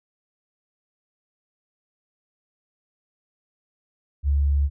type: tone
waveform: sine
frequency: 71 Hz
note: C#2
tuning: 42 cents sharp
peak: -17 dBFS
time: 4.23-4.7 s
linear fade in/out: 50 ms
effects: none